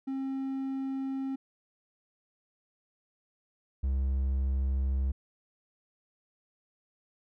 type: tone pair in turn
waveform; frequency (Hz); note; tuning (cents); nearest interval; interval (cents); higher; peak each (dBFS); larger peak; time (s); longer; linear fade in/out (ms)
triangle; 268.1 / 66.68; C4 / C2; +42 / +33; 2 octaves; 2409; first; -29 / -24; second; 0.07-1.36 / 3.83-5.12; neither; 10
effects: none